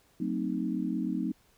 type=chord; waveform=sine; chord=F# diminished seventh; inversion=none; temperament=equal with one note detuned; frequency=185 / 224.9 / 261.6 / 311.1 Hz; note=F#3 / A3 / C4 / Eb4; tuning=0 / +38 / 0 / 0 cents; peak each=-34 dBFS; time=0.2-1.32 s; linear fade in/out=5 ms; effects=pink hiss -65 dBFS RMS until 1.57 s